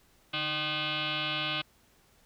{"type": "tone with frequency modulation", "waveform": "sine", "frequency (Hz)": 146.83, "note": "D3", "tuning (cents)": 0, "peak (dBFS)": -29, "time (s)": [0.33, 1.62], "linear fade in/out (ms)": 10, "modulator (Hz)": 458, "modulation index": 7.8, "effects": ["pink hiss -64 dBFS RMS until 2.25 s"]}